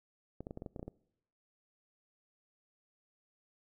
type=clicks; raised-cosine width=2 ms; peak=-29 dBFS; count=10; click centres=0.406 / 0.469 / 0.509 / 0.574 / 0.621 / 0.662 / 0.762 / 0.795 / 0.829 / 0.88 s; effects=noise-tail reverb RT60 0.8 s tail -23 dB re dry